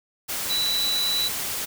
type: tone in noise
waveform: sine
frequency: 3951 Hz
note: B7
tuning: in tune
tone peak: -22 dBFS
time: 0.49-1.29 s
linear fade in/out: 20 ms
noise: white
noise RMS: -29 dBFS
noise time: 0.28-1.66 s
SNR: +4 dB
effects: none